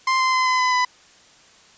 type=tone with pitch steps; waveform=30% pulse; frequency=1046.5 / 1036.9 / 1027.3 / 1017.9 / 1008.5 / 999.2 Hz; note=C6 / C6 / C6 / C6 / B5 / B5; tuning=0 / -16 / -32 / -48 / +36 / +20 cents; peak=-14 dBFS; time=0.07-0.85 s; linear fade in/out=5 ms; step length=130 ms; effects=white hiss -51 dBFS RMS until 1.77 s + resampled to 16000 Hz